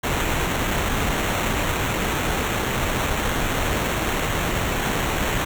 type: noise with sample-and-hold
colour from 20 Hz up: pink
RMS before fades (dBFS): -23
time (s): 0.03-5.45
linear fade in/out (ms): 10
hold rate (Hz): 4900
effects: none